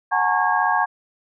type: tone cluster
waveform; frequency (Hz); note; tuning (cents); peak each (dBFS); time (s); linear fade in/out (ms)
sine; 736 / 840 / 915 / 1100 / 1632; F#5 / G#5 / A#5 / C#6 / G#6; -9 / +19 / -32 / -14 / -31; -23; 0.11-0.86; 20
effects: none